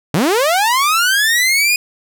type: linear sweep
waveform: sawtooth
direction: up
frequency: 130.81 to 2489 Hz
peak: -8 dBFS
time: 0.14-1.76 s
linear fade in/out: 2 ms
effects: none